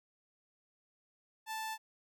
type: tone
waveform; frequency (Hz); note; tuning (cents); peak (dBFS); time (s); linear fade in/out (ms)
sawtooth; 880; A5; 0; -34; 1.46-1.78; 50
effects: none